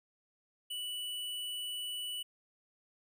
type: tone with hard clipping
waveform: sine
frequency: 2960 Hz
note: F#7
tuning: in tune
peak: -38 dBFS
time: 0.7-2.23 s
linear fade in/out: 10 ms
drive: 17 dB
effects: none